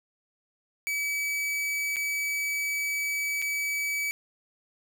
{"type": "tone with dropouts", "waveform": "45% pulse", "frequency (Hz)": 2288, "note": "D7", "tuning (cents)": -46, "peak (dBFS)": -27, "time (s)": [0.87, 4.11], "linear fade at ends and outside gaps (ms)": 0, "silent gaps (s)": [[1.96, 1.967], [3.418, 3.423]], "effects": []}